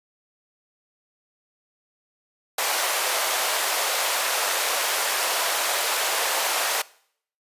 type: high-pass noise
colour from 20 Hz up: pink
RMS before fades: -24 dBFS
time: 2.58-6.82 s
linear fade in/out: 5 ms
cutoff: 550 Hz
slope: 24 dB/octave
effects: noise-tail reverb RT60 0.6 s tail -21 dB re dry + resampled to 32000 Hz